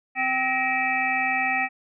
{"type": "harmonic tone with a mistuned harmonic", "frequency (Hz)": 258.3, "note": "C4", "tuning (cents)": -22, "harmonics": [1, 3, 5, 7, 9, 10], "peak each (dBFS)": [-36, -26, -35, -26, -27, -30], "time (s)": [0.15, 1.69], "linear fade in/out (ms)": 50, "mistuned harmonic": 7, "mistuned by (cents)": 77, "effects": []}